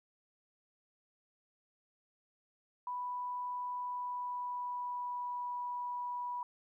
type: tone with pitch glide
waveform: sine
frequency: 987.8 to 978.7 Hz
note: B5 to B5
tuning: 0 to -16 cents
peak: -36 dBFS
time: 2.87-6.43 s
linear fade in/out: 2 ms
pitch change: -16 cents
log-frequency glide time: 3.78-5.54 s
effects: 13-bit